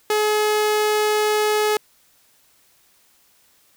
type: tone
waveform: sawtooth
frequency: 424.3 Hz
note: G#4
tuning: 37 cents sharp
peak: -13 dBFS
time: 0.1-1.77 s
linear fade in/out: 2 ms
effects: white hiss -58 dBFS RMS until 3.76 s